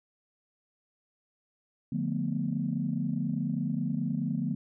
sine chord, B half-diminished seventh, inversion first, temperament just, 148.16 / 177.8 / 222.2 / 246.9 Hz, D3 / F3 / A3 / B3, +16 / +31 / +17 / 0 cents, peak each -33 dBFS, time 1.92-4.55 s, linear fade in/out 5 ms, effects tanh soft clip ceiling -17 dBFS

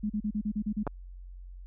sine tone bursts, 210.5 Hz, G#3, 24 cents sharp, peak -27 dBFS, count 8, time 0.03-0.834 s, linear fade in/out 10 ms, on 69 ms, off 36 ms
clicks, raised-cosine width 1 ms, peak -18 dBFS, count 2, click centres 0.868 / 0.875 s
effects added 45 Hz sine -42 dBFS peak until 1.66 s

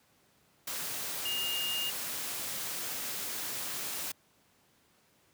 sine tone in noise, 2835 Hz, F7, 25 cents sharp, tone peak -32 dBFS, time 1.25-1.9 s, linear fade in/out 5 ms, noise white, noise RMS -37 dBFS, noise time 0.67-4.12 s, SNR +2 dB, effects pink hiss -67 dBFS RMS until 5.33 s + high-pass 100 Hz 12 dB/octave

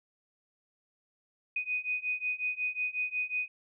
sine beating tone pair, 2489 / 2494.5 Hz, D#7 / D#7, 0 / +4 cents, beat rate 5.5 Hz, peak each -34 / -33 dBFS, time 1.56-3.48 s, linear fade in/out 5 ms, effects none

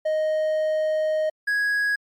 triangle tone pair in turn, 622.3 / 1661.3 Hz, D#5 / G#6, 0 / 0 cents, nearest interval octave + perfect fourth, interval 1700 cents, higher second, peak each -18 dBFS, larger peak neither, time 0.05-1.3 / 1.47-1.96 s, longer first, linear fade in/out 10 ms, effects MP3 96 kbps

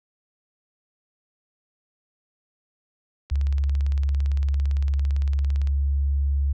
click train, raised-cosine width 0.2 ms, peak -24 dBFS, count 43, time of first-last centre 3.3-5.673 s, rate 17.7 Hz
sine tone, 69.9 Hz, C#2, 15 cents sharp, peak -19 dBFS, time 3.31-6.53 s, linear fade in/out 10 ms
effects none

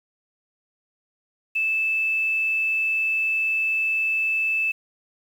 sine tone, 2629 Hz, E7, 5 cents flat, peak -20 dBFS, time 1.55-4.72 s, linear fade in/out 10 ms, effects 8-bit

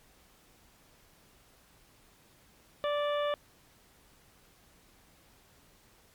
harmonic tone, 585 Hz, D5, 7 cents flat, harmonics 1 / 2 / 3 / 4 / 5 / 6, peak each -29 / -35 / -42 / -47 / -44 / -44 dBFS, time 2.84-3.34 s, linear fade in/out 0 ms, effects pink hiss -62 dBFS RMS until 6.14 s + MP3 96 kbps

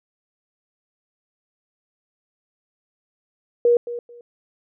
sine tone with echo, 477.5 Hz, A#4, 42 cents sharp, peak -12 dBFS, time 3.65-3.77 s, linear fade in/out 2 ms, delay 220 ms, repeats 2, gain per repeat -14 dB, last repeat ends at 4.21 s, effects none

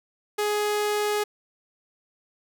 sawtooth tone, 417.7 Hz, G#4, 10 cents sharp, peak -19 dBFS, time 0.38-1.24 s, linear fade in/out 10 ms, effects none

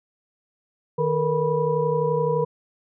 sine tone cluster, 154.5 / 447 / 478.7 / 979 Hz, D#3 / A4 / A#4 / B5, -12 / +27 / +46 / -15 cents, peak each -26 / -26 / -22 / -28 dBFS, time 0.98-2.45 s, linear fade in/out 10 ms, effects none

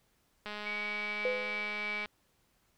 click train, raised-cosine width 0.3 ms, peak -25 dBFS, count 335, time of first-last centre 0.46-2.058 s, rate 209 Hz
sine tone with pitch glide, 2260 to 2296 Hz, C#7 to D7, +33 to -40 cents, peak -35 dBFS, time 0.65-2.06 s, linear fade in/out 20 ms, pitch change +27 cents, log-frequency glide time 0.81-1.22 s
sine tone with exponential decay, 505 Hz, B4, 39 cents sharp, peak -27 dBFS, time 1.25-1.81 s, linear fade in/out 2 ms, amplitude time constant 120 ms
effects pink hiss -72 dBFS RMS until 2.77 s

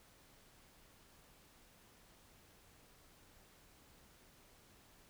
silence, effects pink hiss -65 dBFS RMS until 5.09 s

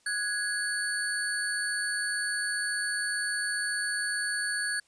sine tone cluster, 1474 / 1668 / 4455 / 9050 Hz, F#6 / G#6 / C#8 / C#9, -7 / +7 / +8 / +35 cents, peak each -37 / -30 / -37 / -34 dBFS, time 0.06-4.8 s, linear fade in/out 5 ms, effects white hiss -66 dBFS RMS until 4.87 s + resampled to 22050 Hz

